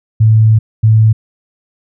sine tone bursts at uneven times, 110 Hz, A2, in tune, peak -4 dBFS, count 2, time 0.2-0.59 / 0.83-1.13 s, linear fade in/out 10 ms, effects none

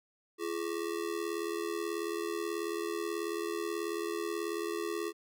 square ring-modulated tone, 380 Hz, F#4, 46 cents sharp, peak -31 dBFS, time 0.38-5.13 s, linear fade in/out 50 ms, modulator 39.2 Hz, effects none

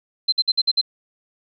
sine tone bursts, 4102 Hz, C8, 35 cents flat, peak -14 dBFS, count 6, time 0.28-0.814 s, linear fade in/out 10 ms, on 44 ms, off 54 ms, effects none

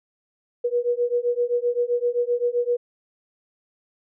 sine beating tone pair, 479.4 / 487.1 Hz, A#4 / B4, +48 / -24 cents, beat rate 7.7 Hz, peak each -23 dBFS, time 0.64-2.77 s, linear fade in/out 10 ms, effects none

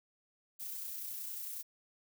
violet noise with amplitude modulation, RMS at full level -41 dBFS, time 0.59-1.63 s, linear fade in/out 20 ms, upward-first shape sine, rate 30.9 Hz, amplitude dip 30%, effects none

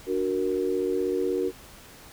sine chord, D augmented, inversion none, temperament equal, 293.7 / 370 / 466.2 Hz, D4 / F#4 / A#4, 0 / 0 / 0 cents, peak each -31 / -26 / -28 dBFS, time 0.06-1.52 s, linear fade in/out 50 ms, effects pink hiss -48 dBFS RMS until 2.12 s

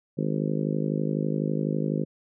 harmonic tone, 52 Hz, G#1, 3 cents sharp, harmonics 3 / 4 / 5 / 6 / 7 / 8 / 9 / 10, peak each -28 / -30 / -32 / -34 / -35 / -36 / -37 / -38 dBFS, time 0.17-2.05 s, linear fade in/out 20 ms, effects none

